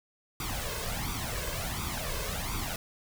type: noise with flanger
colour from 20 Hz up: pink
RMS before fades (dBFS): -34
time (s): 0.4-2.76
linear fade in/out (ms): 2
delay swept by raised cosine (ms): 0.84 to 1.94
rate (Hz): 1.4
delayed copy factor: +0.7
effects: none